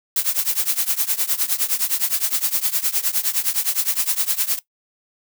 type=noise with tremolo; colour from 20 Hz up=blue; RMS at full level=-17 dBFS; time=0.16-4.59 s; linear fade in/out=2 ms; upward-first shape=triangle; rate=9.7 Hz; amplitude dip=95%; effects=noise-tail reverb RT60 0.1 s tail -17 dB re dry